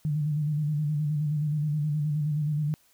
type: tone with vibrato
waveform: sine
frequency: 150 Hz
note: D3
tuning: 37 cents sharp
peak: -24 dBFS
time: 0.05-2.74 s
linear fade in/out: 0 ms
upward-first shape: square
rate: 9.5 Hz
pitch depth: 44 cents each way
effects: white hiss -63 dBFS RMS until 2.93 s